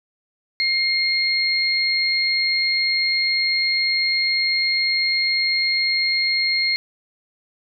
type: tone pair together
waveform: sine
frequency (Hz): 2128 / 4258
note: C7 / C8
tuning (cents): +29 / +30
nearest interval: octave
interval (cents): 1201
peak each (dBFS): -20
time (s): 0.6-6.76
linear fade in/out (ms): 0
effects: none